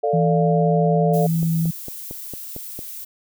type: chord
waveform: sine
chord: D minor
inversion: second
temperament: equal with one note detuned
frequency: 443.6 / 587.3 / 698.5 Hz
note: A4 / D5 / F5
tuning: +14 / 0 / 0 cents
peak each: -21 / -23 / -22 dBFS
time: 0.03-1.27 s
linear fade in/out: 10 ms
type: tone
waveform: sine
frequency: 164.81 Hz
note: E3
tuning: in tune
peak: -17 dBFS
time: 0.13-1.71 s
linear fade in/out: 10 ms
type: noise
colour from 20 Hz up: violet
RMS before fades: -34 dBFS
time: 1.13-3.05 s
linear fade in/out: 10 ms
type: click train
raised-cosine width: 2 ms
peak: -20 dBFS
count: 7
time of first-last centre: 1.43-2.791 s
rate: 4.41 Hz
effects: none